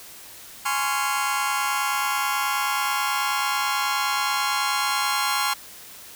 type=chord; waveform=sawtooth; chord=Db major seventh; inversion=second; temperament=just; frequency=831.5 / 1039.4 / 1108.7 / 1385.9 Hz; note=Ab5 / C6 / Db6 / F6; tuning=+2 / -12 / 0 / -14 cents; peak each=-24 dBFS; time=0.65-5.54 s; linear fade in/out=10 ms; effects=white hiss -43 dBFS RMS until 6.15 s